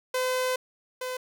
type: tone pair in turn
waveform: sawtooth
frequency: 510 / 508.2 Hz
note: C5 / B4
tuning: -44 / +49 cents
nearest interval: unison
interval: 7 cents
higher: first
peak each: -21 / -27 dBFS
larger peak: first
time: 0.14-0.56 / 1.01-1.17 s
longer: first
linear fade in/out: 5 ms
effects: none